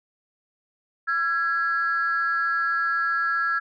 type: tone pair together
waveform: sine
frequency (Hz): 1353.9 / 1661.2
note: E6 / G#6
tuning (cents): +46 / 0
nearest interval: major third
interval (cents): 354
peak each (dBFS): -23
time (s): 1.07-3.6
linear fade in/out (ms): 20
effects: tanh soft clip ceiling -15 dBFS